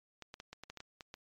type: clicks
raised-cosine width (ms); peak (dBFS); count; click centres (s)
0.2; -29; 10; 0.223 / 0.341 / 0.401 / 0.53 / 0.636 / 0.7 / 0.773 / 0.804 / 1.008 / 1.141
effects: MP3 64 kbps